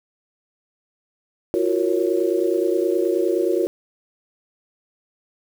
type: chord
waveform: sine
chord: Gb major seventh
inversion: third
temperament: equal with one note detuned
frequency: 340.5 / 370 / 466.2 / 554.4 Hz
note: F4 / Gb4 / Bb4 / Db5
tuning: -44 / 0 / 0 / 0 cents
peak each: -22 / -21 / -24 / -26 dBFS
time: 1.54-3.67 s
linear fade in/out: 0 ms
effects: 7-bit